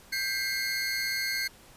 square tone cluster, 1580 / 2005 / 2122 / 4334 Hz, G6 / B6 / C7 / C#8, +13 / +26 / +24 / -40 cents, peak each -35 / -39 / -34 / -33 dBFS, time 0.12-1.48 s, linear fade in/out 10 ms, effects pink hiss -54 dBFS RMS until 1.76 s + resampled to 32000 Hz

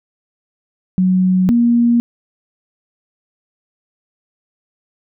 sine tone pair in turn, 185 / 236.8 Hz, F#3 / A#3, 0 / +27 cents, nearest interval major third, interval 427 cents, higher second, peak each -10 / -9 dBFS, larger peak second, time 0.98-1.49 / 1.49-2 s, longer neither, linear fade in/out 0 ms, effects none

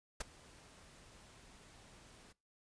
pink noise with ADSR envelope, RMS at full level -37 dBFS, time 0.2-2.33 s, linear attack 9 ms, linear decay 15 ms, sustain -23 dB, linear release 16 ms, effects noise-tail reverb RT60 0.3 s tail -23 dB re dry + resampled to 22050 Hz

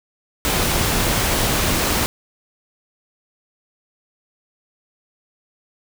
pink noise, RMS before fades -19 dBFS, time 0.45-2.06 s, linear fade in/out 0 ms, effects none

